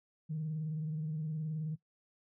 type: tone with vibrato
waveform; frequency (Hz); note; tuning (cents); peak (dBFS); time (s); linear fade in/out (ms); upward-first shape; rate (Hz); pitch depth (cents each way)
sine; 155.56; D#3; 0; -33; 0.29-1.76; 20; sine; 19; 60
effects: noise-tail reverb RT60 0.1 s tail -18 dB re dry + tanh soft clip ceiling -30 dBFS